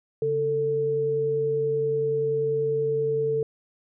sine tone pair together, 140.1 / 444.8 Hz, C#3 / A4, +19 / +19 cents, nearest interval octave + minor sixth, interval 2000 cents, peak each -32 / -22 dBFS, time 0.22-3.43 s, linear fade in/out 2 ms, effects none

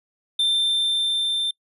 triangle tone with level ramp, 3573 Hz, A7, 26 cents sharp, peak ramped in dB -16 to -20 dBFS, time 0.39-1.51 s, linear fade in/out 5 ms, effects noise-tail reverb RT60 0.1 s tail -26 dB re dry + resampled to 32000 Hz

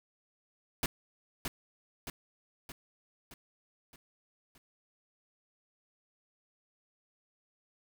pink noise with echo, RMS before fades -31 dBFS, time 0.83-0.86 s, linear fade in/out 2 ms, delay 620 ms, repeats 6, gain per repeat -5 dB, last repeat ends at 4.58 s, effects none

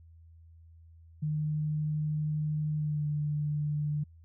sine tone with pitch glide, 152.1 to 148.8 Hz, D#3 to D3, -39 to +23 cents, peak -28 dBFS, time 1.22-4.04 s, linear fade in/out 10 ms, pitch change -38 cents, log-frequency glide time 2.75-3.05 s, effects added 82 Hz sine -52 dBFS peak until 4.24 s

